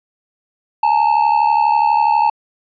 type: ring-modulated tone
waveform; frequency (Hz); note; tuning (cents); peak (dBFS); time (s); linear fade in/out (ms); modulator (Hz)
triangle; 881; A5; +2; -6; 0.83-2.3; 2; 36.1
effects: resampled to 11025 Hz